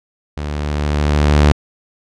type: tone with level ramp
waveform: sawtooth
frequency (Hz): 73.9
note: D2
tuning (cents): +11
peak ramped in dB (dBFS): -18 to -3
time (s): 0.37-1.52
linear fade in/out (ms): 0
effects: low-pass 6000 Hz 12 dB/octave